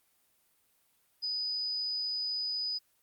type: tone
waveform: sine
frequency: 4978 Hz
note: D#8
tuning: in tune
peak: -31 dBFS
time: 1.22-2.79 s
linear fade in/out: 20 ms
effects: white hiss -71 dBFS RMS until 3.02 s + Opus 32 kbps